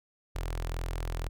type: tone with notch filter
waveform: sawtooth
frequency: 42.01 Hz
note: E1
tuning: 34 cents sharp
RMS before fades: -34 dBFS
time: 0.35-1.29 s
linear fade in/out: 10 ms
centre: 210 Hz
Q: 0.92
effects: none